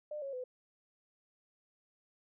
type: tone with pitch steps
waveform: sine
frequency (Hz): 600 / 550.2 / 504.5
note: D5 / C#5 / B4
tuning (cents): +37 / -13 / +37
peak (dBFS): -38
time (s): 0.11-0.44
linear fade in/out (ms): 5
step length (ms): 110
effects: none